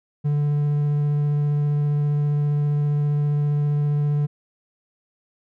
triangle tone with vibrato, 146.5 Hz, D3, 4 cents flat, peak -16 dBFS, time 0.24-4.27 s, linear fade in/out 20 ms, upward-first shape sine, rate 15 Hz, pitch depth 8 cents each way, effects none

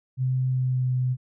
sine tone with pitch glide, 129.1 to 127.1 Hz, C3 to C3, -23 to -50 cents, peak -21 dBFS, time 0.17-1.17 s, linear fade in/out 50 ms, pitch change -27 cents, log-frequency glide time 0.49-0.91 s, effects none

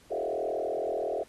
sine tone with frequency modulation, 540 Hz, C#5, 45 cents flat, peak -28 dBFS, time 0.1-1.24 s, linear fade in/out 20 ms, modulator 40.9 Hz, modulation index 4, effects pink hiss -59 dBFS RMS until 1.28 s + AAC 32 kbps

